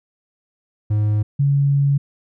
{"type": "tone pair in turn", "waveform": ["triangle", "sine"], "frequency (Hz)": [105.6, 140.6], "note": ["G#2", "C#3"], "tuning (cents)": [29, 25], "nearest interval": "perfect fourth", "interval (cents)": 496, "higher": "second", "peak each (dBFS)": -13, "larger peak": "neither", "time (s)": [[0.9, 1.23], [1.39, 1.98]], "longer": "second", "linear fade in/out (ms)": 10, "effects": []}